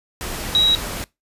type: tone in noise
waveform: sine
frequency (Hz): 3847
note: B7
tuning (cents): -46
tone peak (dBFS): -12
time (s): 0.55-0.75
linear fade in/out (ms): 0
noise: pink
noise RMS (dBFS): -28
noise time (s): 0.21-1.04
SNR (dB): +13
effects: noise-tail reverb RT60 0.2 s tail -22 dB re dry + resampled to 32000 Hz